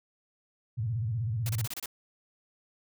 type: tone with vibrato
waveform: sine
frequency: 113.2 Hz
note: A2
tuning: 50 cents sharp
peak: -28 dBFS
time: 0.77-1.67 s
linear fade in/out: 20 ms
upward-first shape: square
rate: 16 Hz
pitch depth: 150 cents each way
type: noise bursts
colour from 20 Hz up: white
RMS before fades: -37 dBFS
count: 7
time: 1.46-1.859 s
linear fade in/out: 2 ms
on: 33 ms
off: 28 ms
effects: none